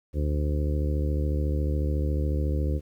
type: harmonic tone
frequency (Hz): 74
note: D2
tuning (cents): +14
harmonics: 1 / 2 / 3 / 4 / 5 / 6 / 7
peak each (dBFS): -24 / -32 / -39 / -35 / -38 / -40 / -38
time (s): 0.13-2.81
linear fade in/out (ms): 50
effects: 10-bit